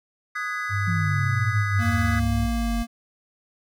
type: chord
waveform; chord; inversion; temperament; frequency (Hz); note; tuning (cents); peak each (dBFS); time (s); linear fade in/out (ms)
triangle; G# minor seventh; second; equal with one note detuned; 1244.5 / 1480 / 1661.2 / 2007; D#6 / F#6 / G#6 / B6; 0 / 0 / 0 / +27; -29 / -33 / -30 / -30; 0.35-2.2; 10
type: tone with pitch glide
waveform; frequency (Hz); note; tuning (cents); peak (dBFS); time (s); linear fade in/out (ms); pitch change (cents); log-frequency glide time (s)
sine; 100.2 to 101.66; G2 to G#2; +38 to -37; -23; 0.69-2.49; 50; +25; 1.11-1.34
type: exponential sweep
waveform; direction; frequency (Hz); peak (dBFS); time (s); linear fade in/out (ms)
sine; down; 174.61 to 47.12; -24; 0.87-2.83; 10
type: tone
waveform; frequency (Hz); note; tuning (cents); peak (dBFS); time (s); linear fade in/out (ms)
square; 232.9; A#3; -1; -26; 1.78-2.87; 50
effects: none